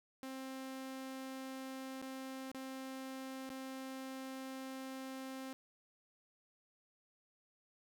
sawtooth tone with dropouts, 264.2 Hz, C4, 17 cents sharp, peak -40 dBFS, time 0.23-5.53 s, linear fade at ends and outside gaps 0 ms, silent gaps 2.016-2.025 / 2.516-2.547 / 3.492-3.502 s, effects none

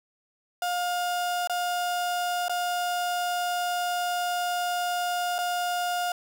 35% pulse tone with dropouts, 710 Hz, F5, 28 cents sharp, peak -24 dBFS, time 0.62-6.12 s, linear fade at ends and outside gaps 2 ms, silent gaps 1.474-1.496 / 2.483-2.495 / 5.383-5.387 s, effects none

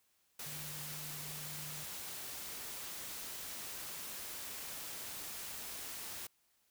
sine tone in noise, 150.5 Hz, D3, 43 cents sharp, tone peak -50 dBFS, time 0.46-1.84 s, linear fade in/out 5 ms, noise white, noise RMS -45 dBFS, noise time 0.39-6.27 s, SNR -8 dB, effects white hiss -75 dBFS RMS until 6.7 s

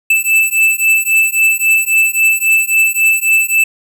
square beating tone pair, 2637 / 2640.7 Hz, E7 / E7, 0 / +2 cents, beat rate 3.7 Hz, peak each -13 dBFS, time 0.1-3.64 s, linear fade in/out 5 ms, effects none

